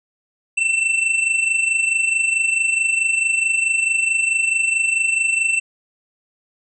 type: tone with amplitude modulation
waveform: square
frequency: 2683 Hz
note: E7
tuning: 30 cents sharp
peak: -14 dBFS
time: 0.57-5.6 s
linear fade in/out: 10 ms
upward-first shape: sine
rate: 24.6 Hz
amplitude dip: 60%
effects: resampled to 24000 Hz